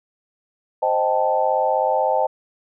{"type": "chord", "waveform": "sine", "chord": "A half-diminished seventh", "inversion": "first", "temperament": "equal", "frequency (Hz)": [523.3, 622.3, 784, 880], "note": ["C5", "Eb5", "G5", "A5"], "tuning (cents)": [0, 0, 0, 0], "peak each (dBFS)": -22, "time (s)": [0.82, 2.27], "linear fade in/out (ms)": 10, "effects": []}